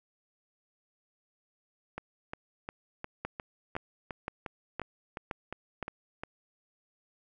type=two click trains; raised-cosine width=0.5 ms; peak=-22 / -19 dBFS; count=13 / 6; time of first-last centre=1.98-6.235 / 3.25-5.827 s; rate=2.82 / 1.94 Hz; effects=none